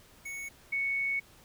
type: tone pair in turn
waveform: square / sine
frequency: 2217 / 2217 Hz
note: C#7 / C#7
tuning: 0 / 0 cents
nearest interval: unison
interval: 0 cents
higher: neither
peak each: -38 / -28 dBFS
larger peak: second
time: 0.25-0.49 / 0.72-1.2 s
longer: second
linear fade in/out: 10 ms
effects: pink hiss -58 dBFS RMS until 1.44 s